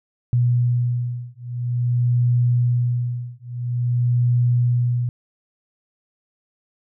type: beating tone pair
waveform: sine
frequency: 121.5 / 121.99 Hz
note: B2 / B2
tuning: -28 / -21 cents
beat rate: 0.49 Hz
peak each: -20 dBFS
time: 0.33-5.09 s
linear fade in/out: 0 ms
effects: none